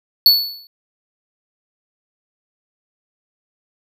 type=tone with exponential decay; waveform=square; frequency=4435 Hz; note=C#8; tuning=in tune; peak=-5 dBFS; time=0.26-0.67 s; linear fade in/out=1 ms; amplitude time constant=89 ms; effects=none